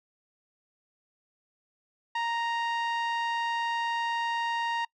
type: tone with low-pass filter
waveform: sawtooth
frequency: 932 Hz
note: A#5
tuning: 1 cent flat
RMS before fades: -30 dBFS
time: 2.15-4.85 s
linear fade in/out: 5 ms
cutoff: 3100 Hz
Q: 0.86
effects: noise-tail reverb RT60 0.1 s tail -26 dB re dry